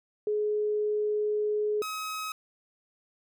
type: tone pair in turn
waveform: sine / sawtooth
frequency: 421.4 / 1273 Hz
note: G#4 / D#6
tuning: +25 / +39 cents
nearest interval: octave + perfect fifth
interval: 1914 cents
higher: second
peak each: -25 / -29 dBFS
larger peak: first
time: 0.27-1.82 / 1.82-2.32 s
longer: first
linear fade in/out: 2 ms
effects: none